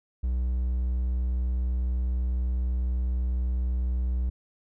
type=tone; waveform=triangle; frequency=62 Hz; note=B1; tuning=7 cents sharp; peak=-22 dBFS; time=0.23-4.3 s; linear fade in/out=10 ms; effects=none